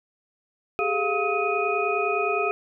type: tone cluster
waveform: sine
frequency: 395.8 / 425.5 / 703 / 1272 / 2481 Hz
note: G4 / G#4 / F5 / D#6 / D#7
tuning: +17 / +42 / +11 / +38 / -6 cents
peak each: -28 dBFS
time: 0.79-2.51 s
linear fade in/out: 0 ms
effects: none